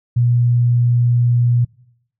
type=tone; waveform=sine; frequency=120.7 Hz; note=B2; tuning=39 cents flat; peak=-11 dBFS; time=0.16-1.65 s; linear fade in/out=10 ms; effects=noise-tail reverb RT60 0.8 s tail -24 dB re dry